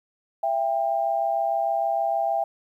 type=tone pair together; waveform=sine; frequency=668.5 / 795 Hz; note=E5 / G5; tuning=+24 / +24 cents; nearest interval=minor third; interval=300 cents; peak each=-24 dBFS; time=0.43-2.44 s; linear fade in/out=5 ms; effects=10-bit